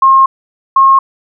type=tone pair in turn; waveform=sine; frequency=1071 / 1078.4 Hz; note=C6 / C#6; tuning=+40 / -48 cents; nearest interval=unison; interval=12 cents; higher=second; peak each=-3 dBFS; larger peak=neither; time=0.02-0.26 / 0.76-0.99 s; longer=first; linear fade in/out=5 ms; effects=none